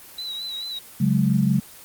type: tone with vibrato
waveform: sine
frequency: 3929 Hz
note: B7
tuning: 10 cents flat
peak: -28 dBFS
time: 0.18-0.79 s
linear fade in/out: 5 ms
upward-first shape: sine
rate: 4.6 Hz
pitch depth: 51 cents each way
type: chord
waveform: sine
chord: C# suspended fourth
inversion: none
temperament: equal with one note detuned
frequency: 138.59 / 185 / 210.2 Hz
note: C#3 / F#3 / G#3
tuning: 0 / 0 / +21 cents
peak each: -21 dBFS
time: 1-1.6 s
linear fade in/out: 10 ms
effects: white hiss -44 dBFS RMS until 1.84 s + Opus 24 kbps